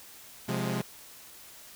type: chord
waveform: sawtooth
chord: F minor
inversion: second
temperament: equal with one note detuned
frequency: 130.81 / 176.75 / 207.7 Hz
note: C3 / F3 / Ab3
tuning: 0 / +21 / 0 cents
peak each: -29 / -30 / -29 dBFS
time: 0.48-0.82 s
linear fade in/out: 10 ms
effects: white hiss -50 dBFS RMS until 1.75 s